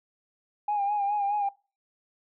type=tone with vibrato; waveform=sine; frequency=816 Hz; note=G#5; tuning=31 cents flat; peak=-23 dBFS; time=0.68-1.49 s; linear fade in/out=5 ms; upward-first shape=sine; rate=4.8 Hz; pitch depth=47 cents each way; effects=noise-tail reverb RT60 0.3 s tail -21 dB re dry + tanh soft clip ceiling -20 dBFS